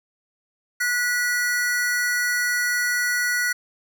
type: tone pair together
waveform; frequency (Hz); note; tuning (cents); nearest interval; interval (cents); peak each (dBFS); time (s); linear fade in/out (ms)
square; 1462.4 / 1954; F#6 / B6; -21 / -19; perfect fourth; 502; -24; 0.8-3.53; 10
effects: none